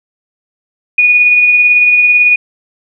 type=tone with tremolo; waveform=sine; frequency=2460 Hz; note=D#7; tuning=20 cents flat; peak=-3 dBFS; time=0.98-2.36 s; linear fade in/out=5 ms; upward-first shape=triangle; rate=18 Hz; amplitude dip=35%; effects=none